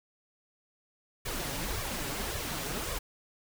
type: noise with flanger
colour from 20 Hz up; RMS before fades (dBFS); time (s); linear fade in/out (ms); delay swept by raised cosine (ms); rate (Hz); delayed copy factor
pink; -35; 1.25-2.99; 10; 1.7 to 7.3; 1.8; +0.75
effects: none